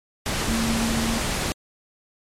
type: tone in noise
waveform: sine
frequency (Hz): 227.1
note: A#3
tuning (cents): -45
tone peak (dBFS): -23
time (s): 0.48-1.18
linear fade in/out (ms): 0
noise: pink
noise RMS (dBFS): -25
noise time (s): 0.26-1.52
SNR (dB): -1
effects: low-pass 10000 Hz 12 dB/octave + MP3 64 kbps